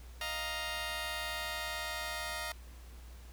10% pulse chord, Eb suspended second, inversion none, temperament just, 622.3 / 700 / 933.4 Hz, Eb5 / F5 / Bb5, 0 / +4 / +2 cents, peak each -33 dBFS, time 0.21-2.52 s, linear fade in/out 2 ms, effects added 60 Hz sine -48 dBFS peak until 3.32 s + pink hiss -59 dBFS RMS until 3.32 s

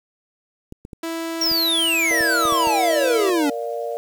clicks, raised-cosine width 3 ms, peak -22 dBFS, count 8, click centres 0.724 / 0.851 / 0.932 / 1.515 / 2.208 / 2.454 / 2.524 / 2.672 s
sawtooth tone, 329.6 Hz, E4, in tune, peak -21 dBFS, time 1.03-3.3 s, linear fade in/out 5 ms
square exponential sweep, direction down, 5670 to 276 Hz, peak -18 dBFS, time 1.41-3.5 s, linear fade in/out 5 ms
sine chord, Bb major, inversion none, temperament equal, 466.2 / 587.3 / 698.5 Hz, Bb4 / D5 / F5, 0 / 0 / 0 cents, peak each -27 / -28 / -30 dBFS, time 2.11-3.97 s, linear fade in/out 0 ms
effects 8-bit

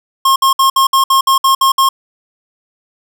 square tone bursts, 1074 Hz, C6, 45 cents sharp, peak -8 dBFS, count 10, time 0.25-1.89 s, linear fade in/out 5 ms, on 110 ms, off 60 ms, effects none

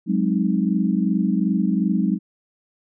sine chord, Ab dominant seventh, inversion third, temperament equal, 185 / 207.7 / 261.6 / 311.1 Hz, Gb3 / Ab3 / C4 / Eb4, 0 / 0 / 0 / 0 cents, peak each -21 / -21 / -26 / -26 dBFS, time 0.06-2.19 s, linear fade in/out 50 ms, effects none

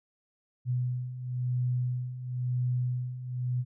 sine beating tone pair, 124 / 124.98 Hz, B2 / B2, +7 / +21 cents, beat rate 0.98 Hz, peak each -34 / -29 dBFS, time 0.65-3.65 s, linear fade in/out 50 ms, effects none

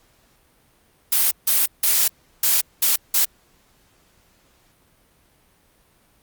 blue noise bursts at uneven times, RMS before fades -17 dBFS, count 6, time 1.12-1.31 / 1.47-1.66 / 1.83-2.08 / 2.43-2.61 / 2.82-2.96 / 3.14-3.25 s, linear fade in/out 5 ms, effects pink hiss -59 dBFS RMS until 6.22 s + Opus 48 kbps

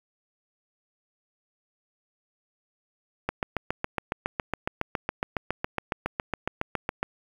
click train, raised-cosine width 0.5 ms, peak -11 dBFS, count 28, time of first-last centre 3.29-7.03 s, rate 7.22 Hz, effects 7-bit

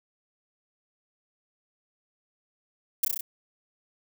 violet noise with echo, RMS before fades -22 dBFS, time 3.03-3.05 s, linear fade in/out 5 ms, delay 32 ms, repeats 5, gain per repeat -2 dB, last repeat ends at 3.21 s, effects none

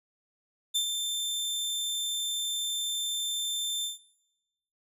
sawtooth tone with ADSR envelope, 3564 Hz, A7, 22 cents sharp, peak -21 dBFS, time 0.74-3.99 s, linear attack 18 ms, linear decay 93 ms, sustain -5 dB, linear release 150 ms, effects noise-tail reverb RT60 1.0 s tail -22 dB re dry + resampled to 32000 Hz

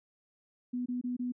sine tone bursts, 247 Hz, B3, in tune, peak -31 dBFS, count 4, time 0.73-1.322 s, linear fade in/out 10 ms, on 130 ms, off 24 ms, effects none

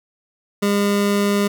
25% pulse tone, 202.8 Hz, G#3, 41 cents flat, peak -12 dBFS, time 0.62-1.48 s, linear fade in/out 10 ms, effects none

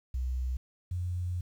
sine tone pair in turn, 63.3 / 89.19 Hz, B1 / F2, +43 / +37 cents, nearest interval tritone, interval 594 cents, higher second, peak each -29 / -30 dBFS, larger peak first, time 0.14-0.57 / 0.91-1.41 s, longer second, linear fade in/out 5 ms, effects 10-bit

